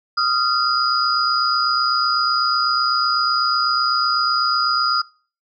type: tone cluster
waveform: sine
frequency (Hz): 1247 / 1375 / 4927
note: D#6 / F6 / D#8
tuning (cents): +3 / -27 / -18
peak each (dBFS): -20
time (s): 0.17-5.02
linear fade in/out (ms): 10
effects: noise-tail reverb RT60 0.4 s tail -24 dB re dry